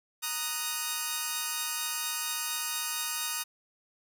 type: chord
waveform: 5% pulse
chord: D# minor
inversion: second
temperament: equal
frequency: 932.3 / 1244.5 / 1480 Hz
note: A#5 / D#6 / F#6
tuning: 0 / 0 / 0 cents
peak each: -24 / -22 / -26 dBFS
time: 0.22-3.44 s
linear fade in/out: 20 ms
effects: none